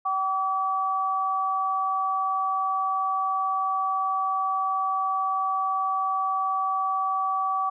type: tone pair together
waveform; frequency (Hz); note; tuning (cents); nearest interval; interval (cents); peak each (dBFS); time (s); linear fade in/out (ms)
sine; 766 / 1147.7; G5 / D6; -40 / -40; perfect fifth; 700; -28 / -24; 0.05-7.7; 10
effects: none